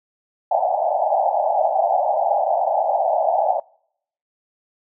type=band-pass noise; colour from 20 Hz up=white; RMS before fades=-19 dBFS; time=0.51-3.6 s; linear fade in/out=5 ms; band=590 to 840 Hz; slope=96 dB/octave; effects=noise-tail reverb RT60 0.7 s tail -26 dB re dry